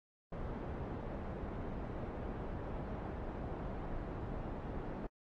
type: low-pass noise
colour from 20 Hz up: pink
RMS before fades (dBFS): -42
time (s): 0.32-5.07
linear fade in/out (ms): 5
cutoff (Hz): 820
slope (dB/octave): 12
effects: AAC 32 kbps